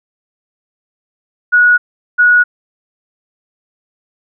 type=tone pair in turn; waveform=sine; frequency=1459 / 1459 Hz; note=F#6 / F#6; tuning=-25 / -25 cents; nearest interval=unison; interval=0 cents; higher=neither; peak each=-5 / -5 dBFS; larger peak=neither; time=1.52-1.78 / 2.18-2.44 s; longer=neither; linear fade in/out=20 ms; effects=none